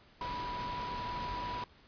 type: tone in noise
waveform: sine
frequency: 981 Hz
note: B5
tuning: 12 cents flat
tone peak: -37 dBFS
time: 0.21-1.64 s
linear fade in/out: 2 ms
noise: pink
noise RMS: -42 dBFS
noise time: 0.21-1.64 s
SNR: +2 dB
effects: pink hiss -61 dBFS RMS until 1.87 s + resampled to 11025 Hz